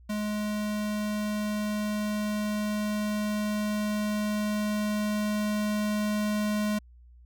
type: tone with level ramp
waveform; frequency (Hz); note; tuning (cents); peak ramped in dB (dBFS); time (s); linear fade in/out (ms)
square; 210.3; G#3; +22; -29 to -26; 0.09-6.79; 10
effects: added 60 Hz sine -50 dBFS peak until 7.25 s